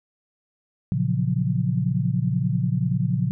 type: chord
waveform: sine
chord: Gb major seventh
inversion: first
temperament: equal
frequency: 116.54 / 138.59 / 174.61 / 185 Hz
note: Bb2 / Db3 / F3 / Gb3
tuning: 0 / 0 / 0 / 0 cents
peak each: -25 / -24 / -25 / -29 dBFS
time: 0.92-3.31 s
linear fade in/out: 0 ms
effects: none